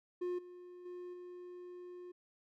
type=tone with level steps; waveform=triangle; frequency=357.2 Hz; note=F4; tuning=39 cents sharp; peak=-33 / -48 / -42 / -45 dBFS; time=0.21-2.12 s; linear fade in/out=10 ms; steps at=0.38 / 0.85 / 1.13 s; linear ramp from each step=10 ms; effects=none